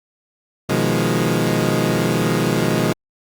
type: chord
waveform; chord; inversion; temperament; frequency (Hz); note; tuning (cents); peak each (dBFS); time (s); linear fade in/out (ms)
20% pulse; F half-diminished seventh; second; equal; 123.47 / 155.56 / 174.61 / 207.7; Cb3 / Eb3 / F3 / Ab3; 0 / 0 / 0 / 0; -17; 0.69-2.93; 5
effects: Opus 48 kbps